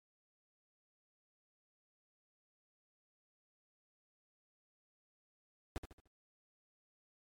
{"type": "noise with echo", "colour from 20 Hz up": "brown", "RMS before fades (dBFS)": -39, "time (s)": [5.76, 5.78], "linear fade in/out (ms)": 0, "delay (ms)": 74, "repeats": 4, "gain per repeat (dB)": -8, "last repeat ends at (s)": 6.076, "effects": ["MP3 64 kbps"]}